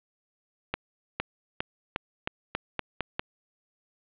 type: accelerating click train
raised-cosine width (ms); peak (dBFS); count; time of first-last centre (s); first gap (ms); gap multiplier
0.3; -11; 9; 0.74-3.195; 460; 0.88
effects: resampled to 8000 Hz + 7-bit